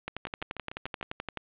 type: two click trains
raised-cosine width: 0.3 ms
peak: -22 / -17 dBFS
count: 6 / 16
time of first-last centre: 0.27-1.012 / 0.08-1.373 s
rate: 6.74 / 11.6 Hz
effects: resampled to 8000 Hz + 8-bit